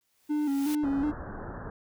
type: noise with exponential growth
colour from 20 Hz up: white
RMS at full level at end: -38 dBFS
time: 0.01-0.75 s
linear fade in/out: 1 ms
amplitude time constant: 160 ms
type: tone with vibrato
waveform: triangle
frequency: 287.8 Hz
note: D4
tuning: 35 cents flat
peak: -23 dBFS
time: 0.29-1.12 s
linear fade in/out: 20 ms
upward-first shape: square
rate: 2.7 Hz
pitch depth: 66 cents each way
type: low-pass noise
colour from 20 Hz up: pink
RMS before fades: -39 dBFS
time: 0.83-1.7 s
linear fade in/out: 2 ms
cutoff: 1700 Hz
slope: 96 dB/octave
effects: none